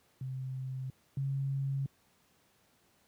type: tone pair in turn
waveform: sine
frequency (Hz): 130.81 / 136.87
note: C3 / C#3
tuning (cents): 0 / -22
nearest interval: minor second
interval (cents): 78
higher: second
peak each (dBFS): -35 / -30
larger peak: second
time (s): 0.21-0.9 / 1.17-1.86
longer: neither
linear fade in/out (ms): 2
effects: pink hiss -69 dBFS RMS until 3.07 s + high-pass 80 Hz 12 dB/octave